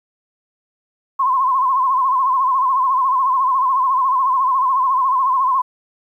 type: tone with vibrato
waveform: sine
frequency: 1046.5 Hz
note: C6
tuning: in tune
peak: -13 dBFS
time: 1.19-5.62 s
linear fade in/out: 10 ms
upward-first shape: sine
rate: 14 Hz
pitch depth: 87 cents each way
effects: 9-bit